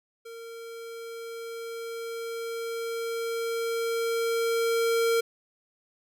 square tone with level ramp, 460 Hz, A#4, 23 cents flat, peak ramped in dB -41 to -22 dBFS, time 0.25-5.21 s, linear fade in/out 10 ms, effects none

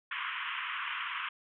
pink band-pass noise, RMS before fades -37 dBFS, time 0.11-1.29 s, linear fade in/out 5 ms, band 1000 to 3200 Hz, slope 96 dB/octave, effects none

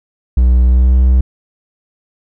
triangle tone with pitch glide, 61.74 to 63.55 Hz, B1 to C2, 0 to -50 cents, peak -4 dBFS, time 0.37-1.21 s, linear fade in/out 5 ms, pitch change +50 cents, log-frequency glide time 0.64-0.95 s, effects none

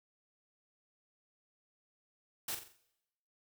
white noise with echo, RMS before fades -38 dBFS, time 2.48-2.55 s, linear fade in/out 5 ms, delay 44 ms, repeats 5, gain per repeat -7 dB, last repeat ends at 2.77 s, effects noise-tail reverb RT60 0.9 s tail -20 dB re dry

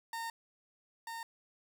30% pulse tone pair in turn, 916 / 916 Hz, A#5 / A#5, -31 / -31 cents, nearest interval unison, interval 0 cents, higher neither, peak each -35 / -38 dBFS, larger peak first, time 0.13-0.3 / 1.07-1.23 s, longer first, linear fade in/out 2 ms, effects none

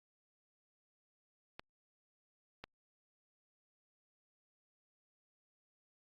clicks, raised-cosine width 0.3 ms, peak -29 dBFS, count 2, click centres 1.595 / 2.64 s, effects Opus 48 kbps

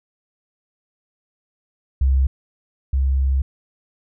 sine tone pair in turn, 66.5 / 67 Hz, C2 / C2, +29 / +42 cents, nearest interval unison, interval 13 cents, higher second, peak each -13 / -15 dBFS, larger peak first, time 2.01-2.27 / 2.93-3.42 s, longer second, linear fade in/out 5 ms, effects none

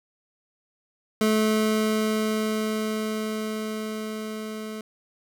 25% pulse tone with level ramp, 216.6 Hz, A3, 27 cents flat, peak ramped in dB -15 to -29 dBFS, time 1.21-4.81 s, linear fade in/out 2 ms, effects none

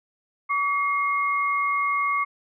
sine tone pair together, 1139.2 / 2149 Hz, C#6 / C7, +47 / +46 cents, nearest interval major seventh, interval 1099 cents, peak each -22 / -26 dBFS, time 0.49-2.25 s, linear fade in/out 20 ms, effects none

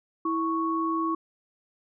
sine tone pair together, 327 / 1108.7 Hz, E4 / C#6, -14 / 0 cents, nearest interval octave + major sixth, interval 2114 cents, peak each -27 dBFS, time 0.25-1.15 s, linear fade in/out 5 ms, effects none

